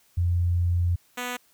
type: tone pair in turn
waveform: sine / 5% pulse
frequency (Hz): 87.31 / 246.9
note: F2 / B3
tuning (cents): 0 / 0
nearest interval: octave + tritone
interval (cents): 1800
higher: second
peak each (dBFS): -20 / -18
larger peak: second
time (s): 0.17-0.96 / 1.17-1.37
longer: first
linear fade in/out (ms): 10
effects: white hiss -62 dBFS RMS until 1.53 s